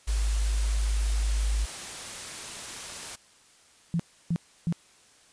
sine tone, 52.8 Hz, G#1, 29 cents sharp, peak -23 dBFS, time 0.07-1.66 s, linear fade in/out 20 ms
white noise, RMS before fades -38 dBFS, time 0.07-3.16 s, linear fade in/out 10 ms
sine tone bursts, 168.5 Hz, E3, 38 cents sharp, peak -23 dBFS, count 3, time 3.94-4.725 s, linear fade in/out 0 ms, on 55 ms, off 310 ms
effects white hiss -58 dBFS RMS until 5.32 s + resampled to 22050 Hz

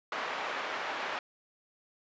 pink band-pass noise, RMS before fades -36 dBFS, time 0.12-1.19 s, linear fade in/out 2 ms, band 730 to 2200 Hz, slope 12 dB/octave, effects resampled to 16000 Hz

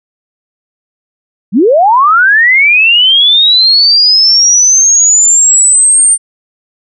sine linear sweep, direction up, 164.4 to 8900 Hz, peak -3 dBFS, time 1.52-6.18 s, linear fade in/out 50 ms, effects none

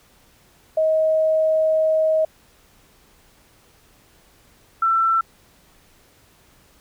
sine tone pair in turn, 632 / 1339.2 Hz, D#5 / E6, +27 / +27 cents, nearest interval octave + minor second, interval 1300 cents, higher second, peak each -15 dBFS, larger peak neither, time 0.77-2.25 / 4.82-5.21 s, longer first, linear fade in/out 5 ms, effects pink hiss -55 dBFS RMS until 6.8 s

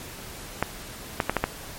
clicks, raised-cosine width 0.5 ms, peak -6 dBFS, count 5, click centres 0.626 / 1.202 / 1.296 / 1.367 / 1.44 s, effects pink hiss -40 dBFS RMS until 1.78 s + MP3 64 kbps

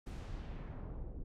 brown noise with low-pass filter sweep, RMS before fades -44 dBFS, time 0.06-1.24 s, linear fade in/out 10 ms, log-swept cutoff 12000 to 380 Hz, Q 0.85, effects none

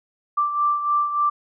sine beating tone pair, 1174.7 / 1178.1 Hz, D6 / D6, 0 / +5 cents, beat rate 3.4 Hz, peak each -19 / -26 dBFS, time 0.37-1.3 s, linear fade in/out 10 ms, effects none

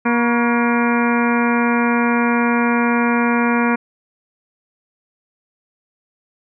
harmonic tone with a mistuned harmonic, 237.7 Hz, A#3, 34 cents sharp, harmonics 1 / 2 / 3 / 4 / 5 / 6 / 7 / 8 / 9 / 10, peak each -16 / -23 / -27 / -23 / -26 / -24 / -27 / -31 / -30 / -27 dBFS, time 0.05-3.76 s, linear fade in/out 10 ms, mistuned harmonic 5, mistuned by -92 cents, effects none

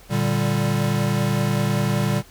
square chord, G minor, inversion first, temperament equal, 116.54 / 146.83 / 196 Hz, Bb2 / D3 / G3, 0 / 0 / 0 cents, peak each -24 dBFS, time 0.09-2.23 s, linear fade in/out 50 ms, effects added 43 Hz sine -50 dBFS peak until 2.3 s + pink hiss -49 dBFS RMS until 2.3 s

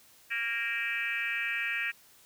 sine tone with frequency modulation, 2102 Hz, C7, 7 cents sharp, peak -29 dBFS, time 0.3-1.92 s, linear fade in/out 20 ms, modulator 238 Hz, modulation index 2.3, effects white hiss -59 dBFS RMS until 2.25 s

